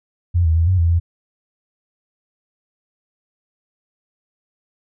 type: tone with pitch steps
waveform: sine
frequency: 87.2 / 80.6 / 82.9 / 92.8 / 84 / 84.9 Hz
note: F2 / E2 / E2 / F#2 / E2 / F2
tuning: -2 / -38 / +10 / +6 / +33 / -48 cents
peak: -12 dBFS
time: 0.34-1 s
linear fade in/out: 20 ms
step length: 110 ms
effects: none